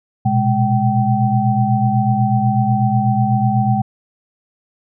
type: tone cluster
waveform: sine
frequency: 117.5 / 125.6 / 207 / 771 Hz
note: A#2 / B2 / G#3 / G5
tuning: +14 / +30 / -5 / -29 cents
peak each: -18 dBFS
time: 0.25-3.82 s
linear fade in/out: 10 ms
effects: none